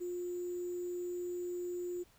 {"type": "tone with sample-and-hold", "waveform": "sine", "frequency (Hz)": 354.4, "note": "F4", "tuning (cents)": 25, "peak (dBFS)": -36, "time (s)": [0, 2.04], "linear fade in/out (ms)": 20, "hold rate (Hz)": 7350, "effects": ["pink hiss -66 dBFS RMS until 2.18 s"]}